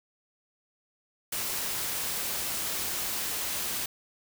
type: noise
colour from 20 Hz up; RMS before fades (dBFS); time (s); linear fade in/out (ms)
white; -32; 1.32-3.86; 5
effects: none